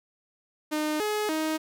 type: tone with pitch steps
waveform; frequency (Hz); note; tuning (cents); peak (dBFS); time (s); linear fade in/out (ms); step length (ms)
sawtooth; 305.2 / 422.6 / 313.8; D#4 / G#4 / D#4; -33 / +30 / +15; -22; 0.71-1.58; 20; 290
effects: none